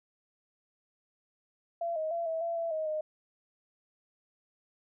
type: tone with pitch steps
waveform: sine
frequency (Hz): 679 / 629 / 678 / 649 / 675 / 668 / 629 / 617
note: F5 / D#5 / E5 / E5 / E5 / E5 / D#5 / D#5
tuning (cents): -49 / +19 / +49 / -27 / +41 / +23 / +19 / -15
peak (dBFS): -30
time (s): 1.81-3.01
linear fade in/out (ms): 5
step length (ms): 150
effects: none